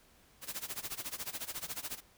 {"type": "noise with tremolo", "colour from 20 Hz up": "white", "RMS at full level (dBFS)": -38, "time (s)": [0.41, 2.01], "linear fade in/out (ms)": 50, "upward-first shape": "sine", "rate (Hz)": 14, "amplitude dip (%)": 90, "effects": ["pink hiss -64 dBFS RMS until 2.17 s"]}